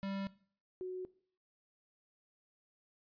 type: tone pair in turn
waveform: square / sine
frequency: 195.9 / 368.8 Hz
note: G3 / F#4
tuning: -1 / -6 cents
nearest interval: major seventh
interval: 1095 cents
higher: second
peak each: -38 / -38 dBFS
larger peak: neither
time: 0.03-0.27 / 0.81-1.05 s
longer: neither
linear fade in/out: 0 ms
effects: noise-tail reverb RT60 0.5 s tail -19 dB re dry + resampled to 11025 Hz